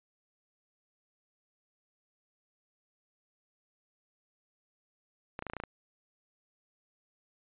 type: clicks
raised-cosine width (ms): 0.5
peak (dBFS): -22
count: 8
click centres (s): 5.391 / 5.424 / 5.467 / 5.499 / 5.535 / 5.567 / 5.601 / 5.637
effects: resampled to 8000 Hz